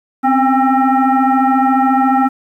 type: tone with frequency modulation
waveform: sine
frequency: 273.1 Hz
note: C#4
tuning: 26 cents flat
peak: -9 dBFS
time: 0.23-2.29 s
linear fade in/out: 20 ms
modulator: 532 Hz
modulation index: 1.9
effects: 8-bit